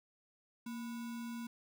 sine tone with sample-and-hold, 233.1 Hz, A#3, in tune, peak -40 dBFS, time 0.66-1.47 s, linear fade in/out 5 ms, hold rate 1225 Hz, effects none

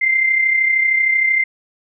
sine tone pair together, 2087 / 2120 Hz, C7 / C7, -5 / +22 cents, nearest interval unison, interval 27 cents, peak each -13 / -22 dBFS, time 0.01-1.44 s, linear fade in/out 10 ms, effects none

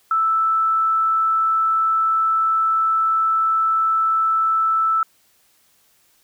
sine tone, 1318.5 Hz, E6, in tune, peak -15 dBFS, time 0.11-5.03 s, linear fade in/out 2 ms, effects white hiss -59 dBFS RMS until 6.23 s

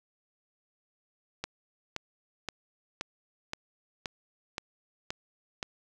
click train, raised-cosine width 0.2 ms, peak -16 dBFS, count 9, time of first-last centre 1.44-5.628 s, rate 1.91 Hz, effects none

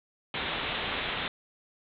white low-pass noise, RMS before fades -33 dBFS, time 0.34-1.28 s, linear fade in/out 2 ms, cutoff 3800 Hz, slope 96 dB/octave, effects none

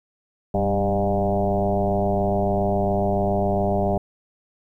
sine tone with frequency modulation, 398.4 Hz, G4, 28 cents sharp, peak -18 dBFS, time 0.54-3.98 s, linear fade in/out 5 ms, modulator 103 Hz, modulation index 3.5, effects 10-bit

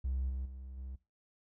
triangle tone with level steps, 65.2 Hz, C2, 5 cents flat, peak -29 / -33 / -42 / -39 dBFS, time 0.04-0.96 s, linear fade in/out 10 ms, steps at 0.29 / 0.45 / 0.77 s, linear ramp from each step 10 ms, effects noise-tail reverb RT60 0.3 s tail -21 dB re dry + tanh soft clip ceiling -27 dBFS

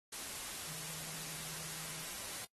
sine tone in noise, 158.7 Hz, D#3, 35 cents sharp, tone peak -55 dBFS, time 0.66-2.04 s, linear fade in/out 5 ms, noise white, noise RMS -44 dBFS, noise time 0.12-2.45 s, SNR -14 dB, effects noise-tail reverb RT60 0.1 s tail -22 dB re dry + AAC 32 kbps

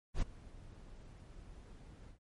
brown noise with ADSR envelope, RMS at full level -31 dBFS, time 0.14-2.19 s, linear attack 85 ms, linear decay 4 ms, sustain -22 dB, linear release 100 ms, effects MP3 48 kbps

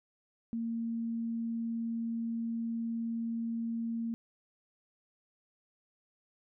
sine tone, 229.8 Hz, A#3, 25 cents flat, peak -32 dBFS, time 0.53-4.14 s, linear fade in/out 0 ms, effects none

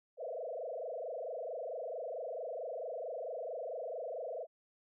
sine tone with frequency modulation, 577 Hz, D5, 31 cents flat, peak -38 dBFS, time 0.17-4.47 s, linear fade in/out 50 ms, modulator 24.5 Hz, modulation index 4.1, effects none

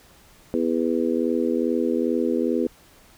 harmonic tone, 82.41 Hz, E2, in tune, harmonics 3 / 4 / 5 / 6, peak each -24 / -25 / -26 / -27 dBFS, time 0.54-2.67 s, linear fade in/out 0 ms, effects pink hiss -53 dBFS RMS until 3.17 s

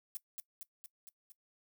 violet noise with echo, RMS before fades -40 dBFS, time 0.15-0.17 s, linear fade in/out 0 ms, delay 230 ms, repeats 5, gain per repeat -3 dB, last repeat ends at 1.32 s, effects noise-tail reverb RT60 0.1 s tail -20 dB re dry

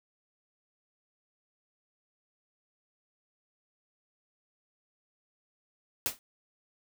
white noise with exponential decay, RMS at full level -26 dBFS, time 6.06-6.19 s, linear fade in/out 0 ms, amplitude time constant 27 ms, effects none

